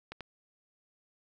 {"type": "clicks", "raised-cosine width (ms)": 0.3, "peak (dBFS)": -25, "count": 2, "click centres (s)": [0.12, 0.207], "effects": []}